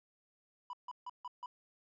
triangle tone bursts, 987.8 Hz, B5, in tune, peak -39 dBFS, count 5, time 0.7-1.46 s, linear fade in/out 2 ms, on 32 ms, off 150 ms, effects resampled to 16000 Hz

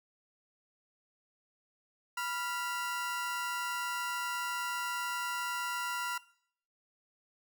30% pulse tone pair together, 981 / 1388.8 Hz, B5 / F6, -12 / -10 cents, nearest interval tritone, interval 602 cents, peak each -35 / -33 dBFS, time 2.17-6.18 s, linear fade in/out 5 ms, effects noise-tail reverb RT60 0.6 s tail -20 dB re dry

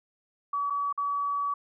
sine tone with dropouts, 1140 Hz, C#6, 48 cents sharp, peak -26 dBFS, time 0.53-1.54 s, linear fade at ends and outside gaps 5 ms, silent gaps 0.7-0.704 / 0.927-0.976 s, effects none

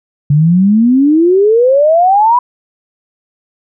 sine exponential sweep, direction up, 141.1 to 1000 Hz, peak -5 dBFS, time 0.3-2.39 s, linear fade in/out 5 ms, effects none

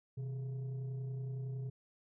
sine tone with frequency modulation, 128.6 Hz, C3, 30 cents flat, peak -36 dBFS, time 0.17-1.7 s, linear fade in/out 10 ms, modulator 288 Hz, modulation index 0.32, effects tanh soft clip ceiling -35 dBFS

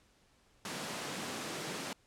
pink high-pass noise, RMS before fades -40 dBFS, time 0.65-1.93 s, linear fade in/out 2 ms, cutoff 150 Hz, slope 24 dB/octave, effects pink hiss -68 dBFS RMS until 2.06 s + low-pass 9000 Hz 12 dB/octave

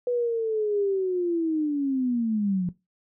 sine linear sweep, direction down, 493.9 to 174.61 Hz, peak -22 dBFS, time 0.07-2.69 s, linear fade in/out 2 ms, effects noise-tail reverb RT60 0.2 s tail -17 dB re dry

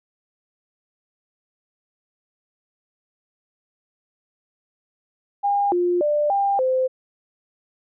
sine tone with pitch steps, 808 / 353.2 / 593 / 797 / 517 Hz, G#5 / F4 / D5 / G5 / C5, -48 / +20 / +17 / +28 / -21 cents, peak -17 dBFS, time 5.43-6.88 s, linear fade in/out 20 ms, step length 290 ms, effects none

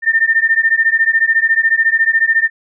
sine beating tone pair, 1800 / 1814 Hz, A6 / A#6, +39 / -48 cents, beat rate 14 Hz, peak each -13 dBFS, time 0.02-2.5 s, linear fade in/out 50 ms, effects none

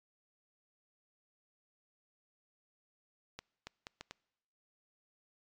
accelerating click train, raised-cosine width 0.2 ms, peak -26 dBFS, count 5, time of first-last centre 3.39-4.11 s, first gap 280 ms, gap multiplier 0.71, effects noise-tail reverb RT60 1.0 s tail -26 dB re dry + MP3 96 kbps

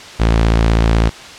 sawtooth tone, 56 Hz, A1, 31 cents sharp, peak -6 dBFS, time 0.19-1.1 s, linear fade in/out 20 ms, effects white hiss -33 dBFS RMS until 1.38 s + low-pass 5000 Hz 12 dB/octave

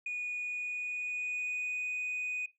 sine tone with pitch glide, 2460 to 2487 Hz, D#7 to D#7, -20 to -1 cents, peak -31 dBFS, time 0.06-2.46 s, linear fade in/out 5 ms, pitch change +19 cents, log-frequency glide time 0.39-1.93 s, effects noise-tail reverb RT60 0.2 s tail -18 dB re dry + tanh soft clip ceiling -31 dBFS

